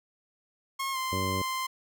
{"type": "tone with pitch glide", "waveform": "sawtooth", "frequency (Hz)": [1081, 1043], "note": ["C#6", "C6"], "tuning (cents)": [-44, -6], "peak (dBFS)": -26, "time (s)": [0.79, 1.67], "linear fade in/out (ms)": 10, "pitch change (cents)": -62, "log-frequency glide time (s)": [0.92, 0.97]}
{"type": "harmonic tone", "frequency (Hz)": 95, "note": "F#2", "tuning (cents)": 46, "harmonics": [1, 2, 3, 4, 5, 6], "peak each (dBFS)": [-33, -36, -38, -39, -40, -41], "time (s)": [1.12, 1.42], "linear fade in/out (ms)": 5}
{"effects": []}